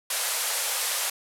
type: band-pass noise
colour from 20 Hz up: white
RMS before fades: -28 dBFS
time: 0.1-1.1 s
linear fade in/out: 5 ms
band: 470 to 13000 Hz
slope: 48 dB/octave
effects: none